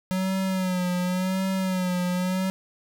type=tone with vibrato; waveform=square; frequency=184.8 Hz; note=F#3; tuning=2 cents flat; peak=-24 dBFS; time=0.11-2.5 s; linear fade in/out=0 ms; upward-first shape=sine; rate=0.91 Hz; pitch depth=54 cents each way; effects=none